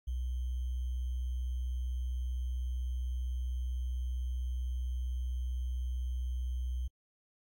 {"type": "tone with sample-and-hold", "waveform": "sine", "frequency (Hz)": 62.2, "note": "B1", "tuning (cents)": 13, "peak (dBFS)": -32, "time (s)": [0.07, 6.88], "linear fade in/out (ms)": 10, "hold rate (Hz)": 3150, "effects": ["AAC 64 kbps"]}